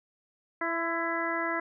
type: harmonic tone with a mistuned harmonic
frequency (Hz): 333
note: E4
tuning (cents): +18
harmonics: 1 / 2 / 3 / 4 / 5 / 6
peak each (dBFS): -35 / -35 / -35 / -35 / -35 / -35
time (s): 0.61-1.6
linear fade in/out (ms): 5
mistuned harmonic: 3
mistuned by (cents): +22
effects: none